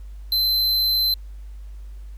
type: tone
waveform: square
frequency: 4077 Hz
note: C8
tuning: 46 cents flat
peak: -18 dBFS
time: 0.32-1.14 s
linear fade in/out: 2 ms
effects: added 50 Hz sine -34 dBFS peak until 2.17 s + pink hiss -60 dBFS RMS until 2.17 s